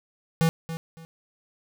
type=tone with echo; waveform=square; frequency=163.7 Hz; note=E3; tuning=12 cents flat; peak=-19 dBFS; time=0.41-0.49 s; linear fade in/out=0 ms; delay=280 ms; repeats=2; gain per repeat=-12 dB; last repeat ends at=1.05 s; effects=none